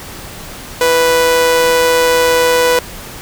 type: tone with amplitude modulation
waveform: sawtooth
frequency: 493.9 Hz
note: B4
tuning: in tune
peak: -3 dBFS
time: 0.81-2.79 s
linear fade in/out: 2 ms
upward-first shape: sine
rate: 161 Hz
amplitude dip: 45%
effects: pink hiss -30 dBFS RMS until 3.21 s